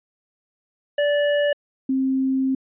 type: tone pair in turn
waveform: square / sine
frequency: 582 / 264.7 Hz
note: D5 / C4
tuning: -16 / +20 cents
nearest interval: octave + major second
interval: 1364 cents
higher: first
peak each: -18 dBFS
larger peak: neither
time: 0.98-1.53 / 1.89-2.55 s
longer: second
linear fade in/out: 5 ms
effects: resampled to 8000 Hz